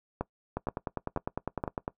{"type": "two click trains", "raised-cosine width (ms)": 1, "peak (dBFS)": [-17, -16], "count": [14, 4], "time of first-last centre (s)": [[0.57, 1.879], [0.21, 1.639]], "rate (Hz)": [9.93, 2.1], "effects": ["noise-tail reverb RT60 0.1 s tail -21 dB re dry"]}